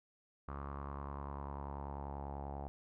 sawtooth tone with low-pass filter sweep, 70.2 Hz, C#2, 22 cents sharp, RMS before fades -44 dBFS, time 0.48-2.68 s, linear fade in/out 0 ms, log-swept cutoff 1200 to 780 Hz, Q 5.3, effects none

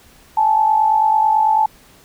sine tone pair together, 823.9 / 873 Hz, G#5 / A5, -14 / -14 cents, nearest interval minor second, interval 100 cents, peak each -19 / -12 dBFS, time 0.37-1.66 s, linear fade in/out 5 ms, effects pink hiss -48 dBFS RMS until 2.04 s

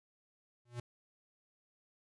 square tone with exponential growth, 120.5 Hz, B2, 42 cents flat, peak -37 dBFS, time 0.65-0.8 s, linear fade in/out 5 ms, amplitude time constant 32 ms, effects resampled to 24000 Hz

